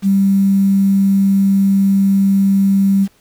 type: tone with quantisation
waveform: sine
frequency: 196 Hz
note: G3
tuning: in tune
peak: -9 dBFS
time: 0.02-3.08 s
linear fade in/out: 50 ms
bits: 6
effects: pink hiss -54 dBFS RMS until 3.2 s